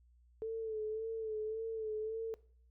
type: tone with vibrato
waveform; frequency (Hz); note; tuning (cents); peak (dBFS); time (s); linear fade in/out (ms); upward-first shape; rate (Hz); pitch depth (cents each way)
sine; 440; A4; 0; -36; 0.42-2.34; 0; sine; 1.8; 43
effects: noise-tail reverb RT60 0.5 s tail -20 dB re dry + added 60 Hz sine -63 dBFS peak until 2.7 s